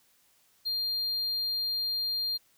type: tone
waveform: triangle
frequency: 4200 Hz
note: C8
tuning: 6 cents sharp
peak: -27 dBFS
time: 0.65-2.38 s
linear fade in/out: 20 ms
effects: white hiss -66 dBFS RMS until 2.57 s